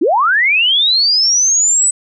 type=linear sweep; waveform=sine; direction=up; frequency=265 to 8080 Hz; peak=-9 dBFS; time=0.01-1.91 s; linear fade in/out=10 ms; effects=none